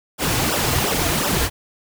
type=noise with flanger; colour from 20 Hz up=pink; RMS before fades=-20 dBFS; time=0.18-1.5 s; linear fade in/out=50 ms; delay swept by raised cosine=0.45 to 5.35 ms; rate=2.8 Hz; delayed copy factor=-1; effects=none